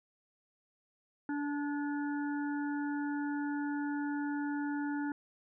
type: harmonic tone with a mistuned harmonic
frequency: 290 Hz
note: D4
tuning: 22 cents flat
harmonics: 1 / 3 / 5 / 6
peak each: -33 / -43 / -44 / -49 dBFS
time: 1.29-5.12 s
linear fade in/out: 2 ms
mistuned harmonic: 6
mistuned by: -20 cents
effects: none